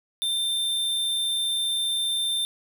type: tone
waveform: square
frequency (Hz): 3585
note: A7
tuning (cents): +32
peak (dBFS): -24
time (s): 0.22-2.45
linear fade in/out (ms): 0
effects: none